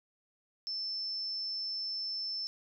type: tone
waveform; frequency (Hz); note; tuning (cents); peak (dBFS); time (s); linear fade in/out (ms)
sine; 5300; E8; +9; -34; 0.67-2.47; 0
effects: none